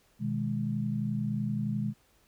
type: chord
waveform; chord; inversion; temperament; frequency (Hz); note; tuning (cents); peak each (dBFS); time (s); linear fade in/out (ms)
sine; G# minor; first; just; 124.59 / 155.74 / 207.7; B2 / D#3 / G#3; +16 / +2 / 0; -33 / -35 / -31; 0.19-1.94; 50
effects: pink hiss -66 dBFS RMS until 2.27 s